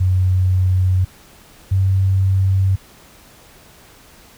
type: tone pair in turn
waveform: sine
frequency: 92.5 / 95.65 Hz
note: F#2 / G2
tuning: 0 / -42 cents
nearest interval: minor second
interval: 58 cents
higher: second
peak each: -12 dBFS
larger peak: neither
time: 0-1.05 / 1.71-2.76 s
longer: neither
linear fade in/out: 10 ms
effects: pink hiss -46 dBFS RMS until 4.37 s